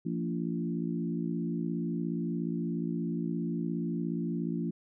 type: harmonic tone with a mistuned harmonic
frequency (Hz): 57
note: A#1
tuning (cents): -38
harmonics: 3 / 4 / 5 / 6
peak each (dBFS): -33 / -35 / -37 / -39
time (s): 0.05-4.71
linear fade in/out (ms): 10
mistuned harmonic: 5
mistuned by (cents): +15
effects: none